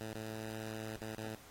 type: tone with dropouts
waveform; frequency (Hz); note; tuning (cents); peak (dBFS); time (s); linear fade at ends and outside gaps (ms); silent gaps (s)
10% pulse; 110; A2; 0; -33; 0.01-1.35; 0; 0.129-0.148 / 0.964-1.012 / 1.15-1.179
effects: pink hiss -58 dBFS RMS until 1.5 s + AAC 48 kbps